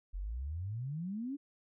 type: exponential sweep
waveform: sine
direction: up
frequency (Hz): 42.42 to 293.7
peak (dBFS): -36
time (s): 0.13-1.37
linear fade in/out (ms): 20
effects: none